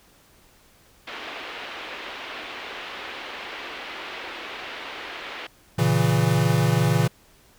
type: band-pass noise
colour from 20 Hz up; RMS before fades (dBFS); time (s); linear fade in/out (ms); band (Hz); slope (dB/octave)
white; -36; 1.07-5.47; 5; 280 to 3200; 24
type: chord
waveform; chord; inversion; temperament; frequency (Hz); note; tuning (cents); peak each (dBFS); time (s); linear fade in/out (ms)
square; A# diminished; none; equal; 116.54 / 138.59 / 164.81; A#2 / C#3 / E3; 0 / 0 / 0; -23; 5.78-7.08; 10
effects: pink hiss -56 dBFS RMS until 7.58 s